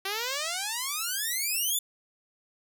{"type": "exponential sweep", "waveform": "5% pulse", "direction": "up", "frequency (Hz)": [379.6, 3567], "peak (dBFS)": -18, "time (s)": [0.05, 1.79], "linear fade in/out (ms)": 5, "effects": []}